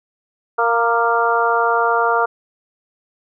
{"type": "harmonic tone with a mistuned harmonic", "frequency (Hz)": 232.2, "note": "A#3", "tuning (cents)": -7, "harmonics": [2, 3, 4, 5, 6], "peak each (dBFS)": [-20, -20, -20, -20, -20], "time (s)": [0.58, 2.26], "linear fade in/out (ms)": 10, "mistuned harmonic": 5, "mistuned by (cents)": 29, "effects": []}